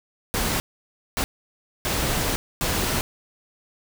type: noise bursts at uneven times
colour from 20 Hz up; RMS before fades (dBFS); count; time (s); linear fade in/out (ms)
pink; -24; 4; 0.34-0.6 / 1.17-1.24 / 1.85-2.36 / 2.61-3.01; 0
effects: none